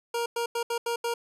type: tone bursts at uneven times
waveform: 25% pulse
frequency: 469.7 Hz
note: A#4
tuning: 13 cents sharp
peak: -23 dBFS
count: 6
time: 0.14-0.26 / 0.36-0.46 / 0.55-0.63 / 0.7-0.78 / 0.86-0.96 / 1.04-1.14 s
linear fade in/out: 5 ms
effects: resampled to 32000 Hz